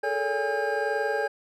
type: tone cluster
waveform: triangle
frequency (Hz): 426.2 / 447.6 / 568 / 817 / 1607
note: G#4 / A4 / C#5 / G#5 / G6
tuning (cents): +45 / +30 / +42 / -29 / +43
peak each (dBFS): -29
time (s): 0.03-1.28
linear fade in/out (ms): 10
effects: none